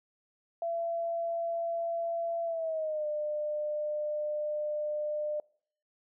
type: tone with pitch glide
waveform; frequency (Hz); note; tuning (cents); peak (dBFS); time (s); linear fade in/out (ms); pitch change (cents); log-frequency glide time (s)
sine; 674 to 600.5; E5 to D5; +38 to +38; -30; 0.62-5.4; 2; -200; 2.44-3.07
effects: noise-tail reverb RT60 0.6 s tail -25 dB re dry